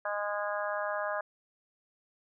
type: harmonic tone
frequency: 205.9 Hz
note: G#3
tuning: 15 cents flat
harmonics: 3 / 4 / 5 / 6 / 7 / 8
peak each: -34 / -40 / -39 / -39 / -42 / -38 dBFS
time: 0.05-1.21 s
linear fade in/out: 5 ms
effects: none